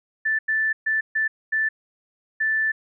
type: tone bursts at uneven times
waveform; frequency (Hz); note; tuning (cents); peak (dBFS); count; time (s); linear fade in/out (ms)
sine; 1760; A6; 0; -19; 6; 0.25-0.39 / 0.48-0.73 / 0.86-1.01 / 1.15-1.28 / 1.52-1.69 / 2.4-2.72; 10
effects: none